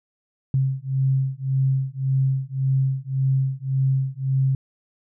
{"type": "beating tone pair", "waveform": "sine", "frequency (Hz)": [132.8, 134.6], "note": ["C3", "C3"], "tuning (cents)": [26, 49], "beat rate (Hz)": 1.8, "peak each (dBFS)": -22, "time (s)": [0.54, 4.55], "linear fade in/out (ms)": 2, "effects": []}